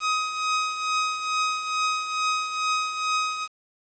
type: tone with tremolo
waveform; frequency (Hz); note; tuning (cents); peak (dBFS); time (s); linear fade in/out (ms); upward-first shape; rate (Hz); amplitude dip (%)
sawtooth; 1259; D#6; +20; -17; 0-3.48; 50; triangle; 2.3; 65
effects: resampled to 16000 Hz + 8-bit